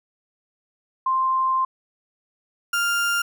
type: tone pair in turn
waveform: sine / 35% pulse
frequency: 1048 / 1398.9 Hz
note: C6 / F6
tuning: +2 / +2 cents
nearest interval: perfect fourth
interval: 500 cents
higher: second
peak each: -18 / -18 dBFS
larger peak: neither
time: 1.06-1.65 / 2.73-3.22 s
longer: first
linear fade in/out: 5 ms
effects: none